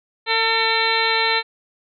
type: harmonic tone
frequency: 450.5 Hz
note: A4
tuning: 41 cents sharp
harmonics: 1 / 2 / 3 / 4 / 5 / 6 / 7 / 8 / 9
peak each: -26 / -23 / -27 / -24 / -23 / -29 / -32 / -28 / -23 dBFS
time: 0.26-1.43 s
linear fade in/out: 50 ms
effects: none